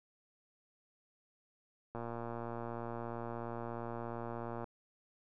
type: click train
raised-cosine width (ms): 1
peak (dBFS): -28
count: 316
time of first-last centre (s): 1.95-4.642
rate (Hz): 117
effects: none

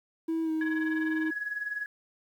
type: tone with pitch glide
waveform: triangle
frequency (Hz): 325.3 to 316.4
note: E4 to D#4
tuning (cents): -23 to +29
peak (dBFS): -24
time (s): 0.28-1.31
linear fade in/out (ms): 10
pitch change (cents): -48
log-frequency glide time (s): 0.43-0.51
type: tone with tremolo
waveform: sine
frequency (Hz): 1677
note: G#6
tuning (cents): +16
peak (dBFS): -28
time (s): 0.61-1.86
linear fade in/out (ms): 2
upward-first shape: sine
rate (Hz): 20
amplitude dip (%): 70
effects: tanh soft clip ceiling -22 dBFS + 10-bit

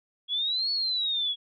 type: exponential two-way sweep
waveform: sine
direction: up then down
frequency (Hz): 3322 to 4435 to 3322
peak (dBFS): -25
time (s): 0.28-1.36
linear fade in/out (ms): 50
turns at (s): 0.71
effects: none

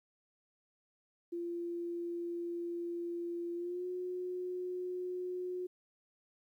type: tone with pitch glide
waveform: sine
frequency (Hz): 344 to 362.6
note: F4 to F#4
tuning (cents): -26 to -35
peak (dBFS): -36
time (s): 1.32-5.67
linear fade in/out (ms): 10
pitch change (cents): +91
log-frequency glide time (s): 3.55-3.86
effects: 12-bit

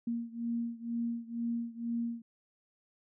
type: beating tone pair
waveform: sine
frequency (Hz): 233.1 / 235.2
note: A#3 / A#3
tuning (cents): 0 / +16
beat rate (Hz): 2.1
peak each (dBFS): -35 / -37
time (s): 0.07-2.22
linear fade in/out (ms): 5
effects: none

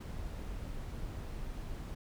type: noise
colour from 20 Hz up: brown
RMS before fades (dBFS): -41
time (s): 0-1.95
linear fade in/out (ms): 10
effects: none

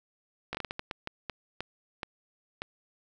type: slowing click train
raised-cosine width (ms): 0.3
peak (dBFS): -18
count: 13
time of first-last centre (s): 0.53-2.619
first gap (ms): 17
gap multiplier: 1.38
effects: none

